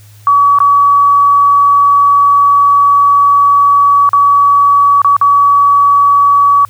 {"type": "tone with dropouts", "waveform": "sine", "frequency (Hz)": 1137, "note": "C#6", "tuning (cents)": 44, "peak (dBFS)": -4, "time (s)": [0.27, 6.65], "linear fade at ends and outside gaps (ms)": 1, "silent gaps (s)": [[0.587, 0.603], [4.091, 4.132], [5.018, 5.046], [5.166, 5.213]], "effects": ["added 104 Hz sine -36 dBFS peak until 6.69 s", "white hiss -45 dBFS RMS until 6.69 s"]}